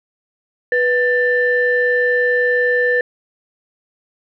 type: tone pair together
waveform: sine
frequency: 491.7 / 1774.6 Hz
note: B4 / A6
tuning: -8 / +14 cents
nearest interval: octave + minor seventh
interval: 2222 cents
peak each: -15 dBFS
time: 0.72-3.01 s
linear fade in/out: 2 ms
effects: tanh soft clip ceiling -5 dBFS